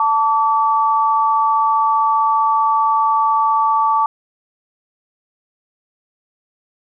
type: tone pair together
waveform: sine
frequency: 885 / 1149.6 Hz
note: A5 / D6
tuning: +10 / -37 cents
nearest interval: perfect fourth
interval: 453 cents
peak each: -15 dBFS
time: 0-4.06 s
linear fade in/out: 2 ms
effects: none